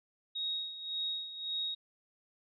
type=tone with tremolo; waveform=sine; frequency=3767 Hz; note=A#7; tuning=17 cents sharp; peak=-32 dBFS; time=0.35-1.75 s; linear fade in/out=10 ms; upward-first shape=sine; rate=1.8 Hz; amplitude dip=70%; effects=none